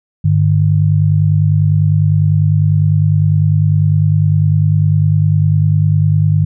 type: tone pair together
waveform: sine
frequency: 100.93 / 150.9 Hz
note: G#2 / D3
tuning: -49 / +47 cents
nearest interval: perfect fifth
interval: 696 cents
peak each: -11 dBFS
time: 0.24-6.45 s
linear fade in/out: 10 ms
effects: none